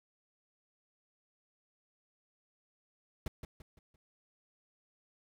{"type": "noise with echo", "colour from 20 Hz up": "brown", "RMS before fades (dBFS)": -36, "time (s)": [3.26, 3.28], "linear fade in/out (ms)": 2, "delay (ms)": 170, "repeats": 4, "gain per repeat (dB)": -8, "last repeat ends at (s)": 3.96, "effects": []}